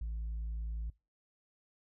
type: tone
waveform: sine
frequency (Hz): 55.4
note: A1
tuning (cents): +13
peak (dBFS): -33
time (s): 0.01-0.9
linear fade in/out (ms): 5
effects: noise-tail reverb RT60 0.3 s tail -26 dB re dry + tanh soft clip ceiling -34 dBFS